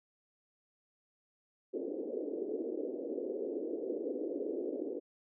white band-pass noise, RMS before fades -38 dBFS, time 1.73-5 s, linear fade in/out 20 ms, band 280 to 490 Hz, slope 48 dB/octave, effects none

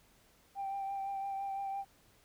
sine tone with vibrato, 786 Hz, G5, 4 cents sharp, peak -34 dBFS, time 0.55-1.85 s, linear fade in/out 50 ms, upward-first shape triangle, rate 5.9 Hz, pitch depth 23 cents each way, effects tanh soft clip ceiling -32 dBFS + pink hiss -66 dBFS RMS until 2.24 s

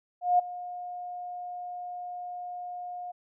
sine tone with ADSR envelope, 715 Hz, F5, 41 cents sharp, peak -17 dBFS, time 0.21-3.12 s, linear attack 180 ms, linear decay 10 ms, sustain -18 dB, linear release 13 ms, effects none

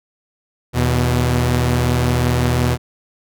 sawtooth tone pair together, 80.23 / 123.1 Hz, E2 / B2, -46 / -5 cents, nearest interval perfect fifth, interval 741 cents, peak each -15 / -12 dBFS, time 0.73-2.78 s, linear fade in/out 50 ms, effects none

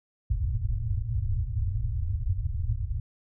white low-pass noise, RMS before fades -28 dBFS, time 0.3-3 s, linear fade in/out 5 ms, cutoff 120 Hz, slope 96 dB/octave, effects none

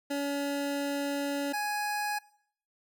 25% pulse tone pair in turn, 283.1 / 832.8 Hz, C#4 / G#5, +37 / +5 cents, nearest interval octave + perfect fifth, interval 1868 cents, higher second, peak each -26 dBFS, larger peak neither, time 0.1-1.53 / 1.53-2.19 s, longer first, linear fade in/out 10 ms, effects noise-tail reverb RT60 0.6 s tail -21 dB re dry

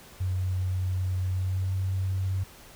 sine tone with pitch glide, 92.5 to 94.66 Hz, F#2 to F#2, 0 to +40 cents, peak -25 dBFS, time 0.2-2.44 s, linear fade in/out 10 ms, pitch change +40 cents, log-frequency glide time 1.29-1.76 s, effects pink hiss -50 dBFS RMS until 2.75 s

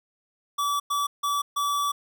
square tone bursts at uneven times, 1151 Hz, D6, 35 cents flat, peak -24 dBFS, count 4, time 0.58-0.8 / 0.9-1.07 / 1.23-1.42 / 1.56-1.92 s, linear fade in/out 10 ms, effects none

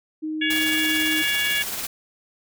sine tone, 311.1 Hz, D#4, in tune, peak -25 dBFS, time 0.22-1.23 s, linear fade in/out 20 ms
harmonic tone, 563 Hz, C#5, 27 cents sharp, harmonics 3 / 4 / 5 / 6, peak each -25 / -26 / -27 / -28 dBFS, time 0.41-1.63 s, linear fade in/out 10 ms
white noise with tremolo, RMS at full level -28 dBFS, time 0.5-1.87 s, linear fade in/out 5 ms, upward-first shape sine, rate 18 Hz, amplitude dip 35%
effects none

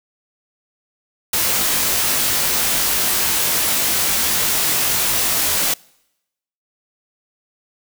white noise with comb filter, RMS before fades -18 dBFS, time 1.33-5.74 s, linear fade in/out 5 ms, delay 20 ms, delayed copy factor -0.8, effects noise-tail reverb RT60 0.9 s tail -26 dB re dry

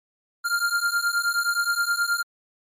square beating tone pair, 1394 / 1403.5 Hz, F6 / F6, -4 / +8 cents, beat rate 9.5 Hz, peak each -25 dBFS, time 0.44-2.23 s, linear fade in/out 20 ms, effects MP3 64 kbps

